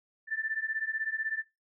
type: beating tone pair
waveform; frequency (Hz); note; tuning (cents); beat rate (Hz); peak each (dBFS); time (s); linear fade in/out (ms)
sine; 1760 / 1776; A6 / A6; 0 / +16; 16; -34 / -34; 0.27-1.44; 50
effects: noise-tail reverb RT60 0.2 s tail -18 dB re dry